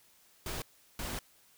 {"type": "noise bursts at uneven times", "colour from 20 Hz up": "pink", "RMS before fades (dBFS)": -38, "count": 2, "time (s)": [[0.46, 0.62], [0.99, 1.19]], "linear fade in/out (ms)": 2, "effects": ["white hiss -64 dBFS RMS until 1.57 s"]}